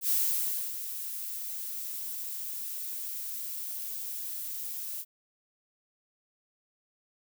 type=noise with ADSR envelope; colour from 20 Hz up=violet; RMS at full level=-26 dBFS; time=0.01-5.05 s; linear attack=86 ms; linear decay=630 ms; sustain=-11 dB; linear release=50 ms; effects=none